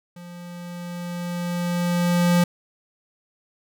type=tone with level ramp; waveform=square; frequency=174.9 Hz; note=F3; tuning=3 cents sharp; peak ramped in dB=-39 to -15 dBFS; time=0.16-2.44 s; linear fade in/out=5 ms; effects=none